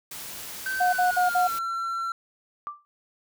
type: noise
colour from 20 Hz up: white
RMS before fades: -38 dBFS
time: 0.11-1.59 s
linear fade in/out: 5 ms
type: tone with pitch glide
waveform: triangle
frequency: 1546 to 1353.7 Hz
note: G6 to E6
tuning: -24 to +46 cents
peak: -25 dBFS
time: 0.66-2.12 s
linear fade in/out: 2 ms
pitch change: -230 cents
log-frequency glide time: 0.81-1.53 s
type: tone bursts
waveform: sine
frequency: 724 Hz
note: F#5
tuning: 38 cents flat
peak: -19 dBFS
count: 4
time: 0.8-1.476 s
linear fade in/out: 10 ms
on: 130 ms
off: 52 ms
type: tone with exponential decay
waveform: sine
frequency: 1176 Hz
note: D6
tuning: 2 cents sharp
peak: -27 dBFS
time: 2.67-2.85 s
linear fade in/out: 0 ms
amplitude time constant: 38 ms
effects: none

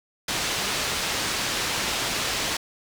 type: low-pass noise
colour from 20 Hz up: white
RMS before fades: -27 dBFS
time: 0.28-2.57 s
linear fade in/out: 5 ms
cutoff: 5300 Hz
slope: 12 dB/octave
effects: none

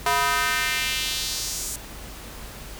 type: tone with high-pass filter sweep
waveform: square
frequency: 140 Hz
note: C#3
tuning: 18 cents sharp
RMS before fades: -25 dBFS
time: 0.06-1.76 s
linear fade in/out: 2 ms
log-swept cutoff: 860 to 7900 Hz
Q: 1.7
effects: added 50 Hz sine -41 dBFS peak until 2.79 s + pink hiss -40 dBFS RMS until 2.79 s

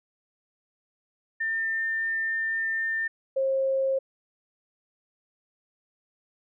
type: tone pair in turn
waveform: sine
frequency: 1801 / 535.4 Hz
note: A6 / C5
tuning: +40 / +40 cents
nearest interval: octave + major sixth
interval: 2100 cents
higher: first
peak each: -25 / -22 dBFS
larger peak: second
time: 1.4-3.08 / 3.36-3.99 s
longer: first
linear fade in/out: 10 ms
effects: none

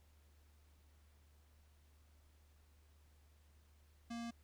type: tone with low-pass filter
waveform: square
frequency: 233.7 Hz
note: A#3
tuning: 5 cents sharp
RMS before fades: -45 dBFS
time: 4.1-4.31 s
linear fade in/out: 10 ms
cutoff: 6600 Hz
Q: 1.2
effects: added 74 Hz sine -65 dBFS peak until 4.43 s + pink hiss -75 dBFS RMS until 4.43 s

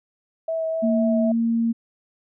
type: tone with vibrato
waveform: sine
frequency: 648 Hz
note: E5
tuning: 30 cents flat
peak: -22 dBFS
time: 0.48-1.32 s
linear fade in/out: 5 ms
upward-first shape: sine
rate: 3.9 Hz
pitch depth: 12 cents each way
type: tone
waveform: sine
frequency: 230 Hz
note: A#3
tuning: 23 cents flat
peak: -18 dBFS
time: 0.82-1.73 s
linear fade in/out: 20 ms
effects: none

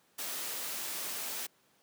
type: noise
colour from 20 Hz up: white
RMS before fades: -38 dBFS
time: 0.18-1.47 s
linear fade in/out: 10 ms
effects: pink hiss -68 dBFS RMS until 1.82 s + high-pass 200 Hz 12 dB/octave

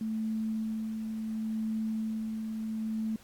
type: tone with tremolo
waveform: sine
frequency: 220 Hz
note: A3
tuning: in tune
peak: -29 dBFS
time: 0.01-3.16 s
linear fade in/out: 2 ms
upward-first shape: sine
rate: 0.71 Hz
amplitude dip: 35%
effects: pink hiss -58 dBFS RMS until 3.23 s + AAC 64 kbps

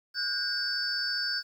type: tone cluster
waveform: sine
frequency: 1457 / 1592 / 4598 / 5230 Hz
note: F#6 / G6 / D8 / E8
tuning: -27 / +26 / -37 / -15 cents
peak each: -35 / -35 / -31 / -33 dBFS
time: 0.14-1.43 s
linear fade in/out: 50 ms
effects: tanh soft clip ceiling -18 dBFS + 10-bit

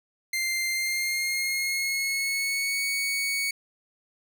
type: tone with pitch glide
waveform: sawtooth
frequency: 2093 to 2230 Hz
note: C7 to C#7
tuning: 0 to +10 cents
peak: -22 dBFS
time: 0.33-3.51 s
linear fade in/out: 5 ms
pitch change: +110 cents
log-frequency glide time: 0.69-2.82 s
effects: none

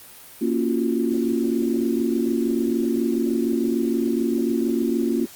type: chord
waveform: sine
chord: Gb major seventh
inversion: first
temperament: equal with one note detuned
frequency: 233.1 / 277.2 / 343.2 / 370 Hz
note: Bb3 / Db4 / F4 / Gb4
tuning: 0 / 0 / -30 / 0 cents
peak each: -23 / -25 / -24 / -29 dBFS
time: 0.41-5.26 s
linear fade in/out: 10 ms
effects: white hiss -44 dBFS RMS until 5.35 s + Opus 32 kbps

